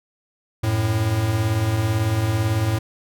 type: beating tone pair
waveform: square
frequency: 92.2 / 110.2 Hz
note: F#2 / A2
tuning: -6 / +3 cents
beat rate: 18 Hz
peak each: -26 / -20 dBFS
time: 0.63-2.79 s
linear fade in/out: 10 ms
effects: none